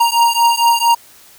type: beating tone pair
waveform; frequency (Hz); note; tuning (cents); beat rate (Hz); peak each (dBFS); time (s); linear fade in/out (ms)
square; 932.3 / 936.7; A#5 / A#5; 0 / +8; 4.4; -14; 0-0.95; 10
effects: white hiss -44 dBFS RMS until 1.38 s